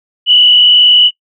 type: tone with frequency modulation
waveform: sine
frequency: 2960 Hz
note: F#7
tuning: in tune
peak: -3 dBFS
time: 0.26-1.11 s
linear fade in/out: 50 ms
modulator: 40.8 Hz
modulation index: 1.8
effects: noise-tail reverb RT60 0.1 s tail -24 dB re dry